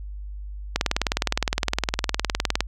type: click train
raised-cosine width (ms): 0.2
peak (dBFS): -3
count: 37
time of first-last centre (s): 0.76-2.606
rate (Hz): 19.5
effects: added 50 Hz sine -32 dBFS peak until 2.67 s